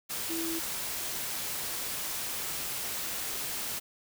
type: tone in noise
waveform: sine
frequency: 329.6 Hz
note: E4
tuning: in tune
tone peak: -33 dBFS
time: 0.29-0.6 s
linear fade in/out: 20 ms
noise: white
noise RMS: -35 dBFS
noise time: 0.09-3.8 s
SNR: -1 dB
effects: none